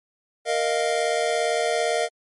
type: chord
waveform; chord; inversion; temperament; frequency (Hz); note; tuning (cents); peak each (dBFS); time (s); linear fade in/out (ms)
square; Bb suspended fourth; none; just; 466.2 / 621.6 / 699.2; Bb4 / Eb5 / F5; 0 / -2 / +2; -26 / -26 / -26; 0.45-2.09; 50
effects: MP3 48 kbps